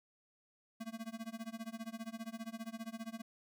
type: tone with tremolo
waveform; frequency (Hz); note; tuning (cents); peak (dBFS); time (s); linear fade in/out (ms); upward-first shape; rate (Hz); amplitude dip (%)
square; 225.8; A3; +45; -40; 0.8-3.22; 10; sine; 15; 95
effects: none